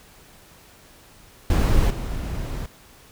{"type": "noise with level steps", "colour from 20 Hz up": "brown", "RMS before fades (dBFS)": [-18, -28], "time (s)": [1.5, 2.66], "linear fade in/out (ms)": 2, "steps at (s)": 1.9, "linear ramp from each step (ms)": 5, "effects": ["pink hiss -50 dBFS RMS until 3.11 s"]}